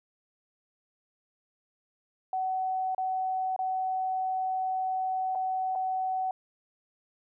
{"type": "tone with dropouts", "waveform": "sine", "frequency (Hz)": 752, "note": "F#5", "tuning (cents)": 28, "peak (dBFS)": -27, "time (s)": [2.33, 6.31], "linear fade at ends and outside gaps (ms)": 2, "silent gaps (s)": [[2.948, 2.98], [3.563, 3.59], [5.351, 5.355], [5.753, 5.757]], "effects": []}